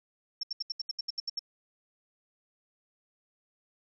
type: tone bursts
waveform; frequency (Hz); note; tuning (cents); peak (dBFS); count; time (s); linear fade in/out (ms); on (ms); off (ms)
sine; 5430; F8; -50; -30; 11; 0.41-1.393; 5; 23; 73
effects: none